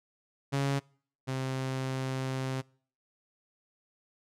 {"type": "tone pair in turn", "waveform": "sawtooth", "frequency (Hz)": [138.59, 131.77], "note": ["C#3", "C3"], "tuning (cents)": [0, 13], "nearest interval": "minor second", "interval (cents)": 87, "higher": "first", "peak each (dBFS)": [-23, -27], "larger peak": "first", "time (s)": [[0.52, 0.8], [1.27, 2.62]], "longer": "second", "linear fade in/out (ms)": 20, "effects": ["noise-tail reverb RT60 0.5 s tail -25 dB re dry", "low-pass 9000 Hz 12 dB/octave"]}